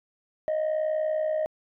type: tone with amplitude modulation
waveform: sine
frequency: 623 Hz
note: D#5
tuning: 2 cents sharp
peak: -19 dBFS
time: 0.48-1.46 s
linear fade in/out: 0 ms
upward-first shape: sine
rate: 60.3 Hz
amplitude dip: 65%
effects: tanh soft clip ceiling -21 dBFS